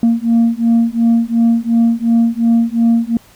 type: beating tone pair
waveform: sine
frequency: 230 / 232.8 Hz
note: A#3 / A#3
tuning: -23 / -2 cents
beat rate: 2.8 Hz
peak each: -11 dBFS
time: 0.03-3.17 s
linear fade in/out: 2 ms
effects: tanh soft clip ceiling -6 dBFS + pink hiss -46 dBFS RMS until 3.35 s